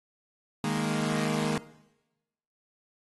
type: chord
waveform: sawtooth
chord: D# suspended fourth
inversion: none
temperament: equal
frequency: 155.56 / 207.7 / 233.1 Hz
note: D#3 / G#3 / A#3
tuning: 0 / 0 / 0 cents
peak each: -27 dBFS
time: 0.64-1.58 s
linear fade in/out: 2 ms
effects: noise-tail reverb RT60 1.0 s tail -19 dB re dry + AAC 32 kbps